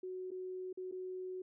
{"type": "tone with dropouts", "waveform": "sine", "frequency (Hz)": 370, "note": "F#4", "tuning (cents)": 0, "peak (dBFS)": -40, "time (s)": [0.03, 1.42], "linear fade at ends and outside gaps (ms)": 5, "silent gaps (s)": [[0.307, 0.315], [0.729, 0.773], [0.914, 0.922]], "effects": []}